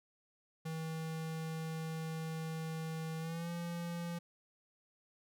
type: tone with pitch glide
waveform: square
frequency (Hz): 160.6 to 171.14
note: E3 to F3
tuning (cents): -45 to -35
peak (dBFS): -39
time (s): 0.65-4.19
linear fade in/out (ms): 10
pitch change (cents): +110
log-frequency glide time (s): 3.19-3.5
effects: none